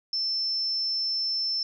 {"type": "tone", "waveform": "sine", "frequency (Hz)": 5320, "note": "E8", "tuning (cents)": 15, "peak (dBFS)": -25, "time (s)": [0.13, 1.63], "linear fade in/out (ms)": 2, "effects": []}